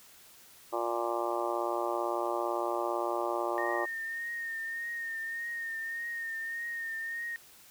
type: harmonic tone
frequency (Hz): 117.8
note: A#2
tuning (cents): +19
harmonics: 3 / 4 / 5 / 6 / 7 / 8 / 9 / 10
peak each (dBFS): -35 / -41 / -35 / -40 / -37 / -41 / -39 / -39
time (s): 0.72-3.86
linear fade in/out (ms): 20
type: tone with vibrato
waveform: sine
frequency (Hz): 1838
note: A#6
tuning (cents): -25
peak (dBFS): -34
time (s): 3.58-7.36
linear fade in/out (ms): 0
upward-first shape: triangle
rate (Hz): 1.7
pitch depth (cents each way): 37
effects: white hiss -56 dBFS RMS until 7.7 s